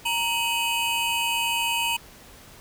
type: tone cluster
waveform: square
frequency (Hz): 929 / 2533 / 2969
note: A#5 / D#7 / F#7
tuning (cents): -6 / +30 / +5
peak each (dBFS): -28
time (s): 0.05-1.97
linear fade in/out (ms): 10
effects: pink hiss -48 dBFS RMS until 2.6 s